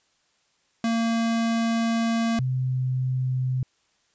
square / sine tone pair in turn, 228.9 / 128.7 Hz, A#3 / C3, -31 / -28 cents, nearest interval minor seventh, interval 997 cents, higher first, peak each -22 / -22 dBFS, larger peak neither, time 0.84-2.39 / 2.39-3.63 s, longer first, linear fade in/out 2 ms, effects white hiss -67 dBFS RMS until 4.14 s + resampled to 16000 Hz

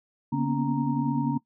sine tone cluster, 143 / 236.8 / 247.2 / 279.7 / 932 Hz, D3 / A#3 / B3 / C#4 / A#5, -46 / +27 / +2 / +16 / -1 cents, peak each -28 / -29 / -31 / -28 / -33 dBFS, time 0.32-1.38 s, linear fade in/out 10 ms, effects noise-tail reverb RT60 0.1 s tail -18 dB re dry

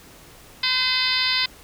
harmonic tone with a mistuned harmonic, 512 Hz, C5, 38 cents flat, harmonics 2 / 3 / 4 / 5 / 6 / 7 / 8 / 9 / 10, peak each -32 / -31 / -26 / -29 / -30 / -26 / -26 / -28 / -27 dBFS, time 0.63-1.46 s, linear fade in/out 5 ms, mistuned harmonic 10, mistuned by -39 cents, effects pink hiss -47 dBFS RMS until 1.63 s

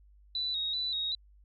sine tone with vibrato, 3871 Hz, B7, 35 cents flat, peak -30 dBFS, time 0.35-1.15 s, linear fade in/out 2 ms, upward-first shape square, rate 2.6 Hz, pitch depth 46 cents each way, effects added 50 Hz sine -56 dBFS peak until 1.44 s

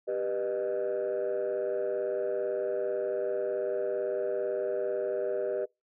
sine chord, G augmented, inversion none, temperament just, 392 / 490 / 612.5 Hz, G4 / B4 / D#5, 0 / -14 / -27 cents, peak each -31 dBFS, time 0.07-5.66 s, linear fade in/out 20 ms, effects noise-tail reverb RT60 0.2 s tail -24 dB re dry + tanh soft clip ceiling -24 dBFS

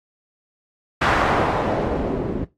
white noise with low-pass filter sweep, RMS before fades -21 dBFS, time 1.01-2.45 s, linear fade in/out 10 ms, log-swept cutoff 1500 to 280 Hz, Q 1.2, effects noise-tail reverb RT60 0.2 s tail -17 dB re dry + AAC 48 kbps

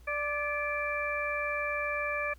harmonic tone with a mistuned harmonic, 587.3 Hz, D5, in tune, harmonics 1 / 2 / 3 / 4, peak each -35 / -36 / -36 / -34 dBFS, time 0.07-2.34 s, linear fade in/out 10 ms, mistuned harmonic 3, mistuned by -34 cents, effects added 60 Hz sine -51 dBFS peak until 2.38 s + pink hiss -64 dBFS RMS until 2.38 s

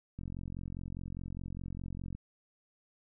click train, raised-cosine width 5 ms, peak -29 dBFS, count 89, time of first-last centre 0.19-2.15 s, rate 44.9 Hz, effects none

